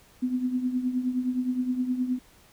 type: tone with tremolo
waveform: sine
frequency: 252.1 Hz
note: B3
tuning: 36 cents sharp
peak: -21 dBFS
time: 0.22-2.19 s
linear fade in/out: 10 ms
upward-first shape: triangle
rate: 9.6 Hz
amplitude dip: 75%
effects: pink hiss -57 dBFS RMS until 2.52 s